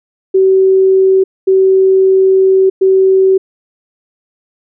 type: tone bursts at uneven times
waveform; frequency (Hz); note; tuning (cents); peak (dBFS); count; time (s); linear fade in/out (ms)
sine; 381.2; G4; -48; -5; 3; 0.34-1.24 / 1.47-2.7 / 2.81-3.38; 10
effects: none